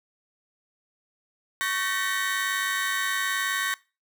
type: tone cluster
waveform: 35% pulse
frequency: 1113 / 1538 / 1813 / 1912 Hz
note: C#6 / G6 / A#6 / A#6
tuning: +7 / -33 / -49 / +43 cents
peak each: -29 dBFS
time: 1.61-3.74 s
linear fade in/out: 0 ms
effects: noise-tail reverb RT60 0.3 s tail -22 dB re dry